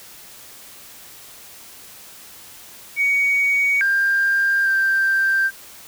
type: tone with pitch steps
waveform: sine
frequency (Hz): 2245 / 1594 / 1573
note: C#7 / G6 / G6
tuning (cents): +21 / +28 / +6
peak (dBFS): -14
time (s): 2.96-5.51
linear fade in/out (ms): 50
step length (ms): 850
effects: tanh soft clip ceiling -11 dBFS + white hiss -42 dBFS RMS until 5.87 s